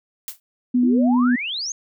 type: noise with exponential decay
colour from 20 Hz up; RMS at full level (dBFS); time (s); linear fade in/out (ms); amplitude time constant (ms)
blue; -26; 0.28-0.4; 1; 25
type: tone with vibrato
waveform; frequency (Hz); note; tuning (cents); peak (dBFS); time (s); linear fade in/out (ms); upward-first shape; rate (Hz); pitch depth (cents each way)
sine; 246.9; B3; 0; -14; 0.74-1.36; 10; square; 9.8; 9
type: exponential sweep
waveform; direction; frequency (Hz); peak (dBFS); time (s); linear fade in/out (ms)
sine; up; 296.6 to 6645; -24; 0.83-1.72; 2
effects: none